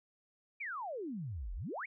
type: exponential two-way sweep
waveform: sine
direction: down then up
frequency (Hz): 2452 to 39 to 2452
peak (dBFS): -38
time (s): 0.6-1.86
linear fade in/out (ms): 10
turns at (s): 1.54
effects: none